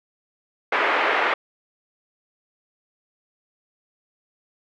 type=band-pass noise; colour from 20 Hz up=white; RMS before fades=-21 dBFS; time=0.72-1.34 s; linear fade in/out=5 ms; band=370 to 2200 Hz; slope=24 dB/octave; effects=none